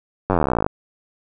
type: slowing click train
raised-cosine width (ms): 1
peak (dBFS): -4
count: 26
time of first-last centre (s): 0.3-0.665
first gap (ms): 10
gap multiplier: 1.03
effects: none